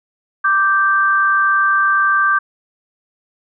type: tone pair together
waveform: sine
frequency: 1174.7 / 1566.7 Hz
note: D6 / G6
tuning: 0 / -1 cents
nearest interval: perfect fourth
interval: 499 cents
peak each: -14 dBFS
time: 0.44-2.39 s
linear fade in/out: 10 ms
effects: none